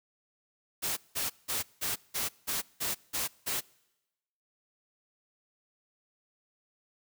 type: noise bursts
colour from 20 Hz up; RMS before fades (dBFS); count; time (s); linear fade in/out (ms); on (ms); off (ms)
white; -32; 9; 0.82-3.61; 20; 150; 180
effects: noise-tail reverb RT60 1.0 s tail -25 dB re dry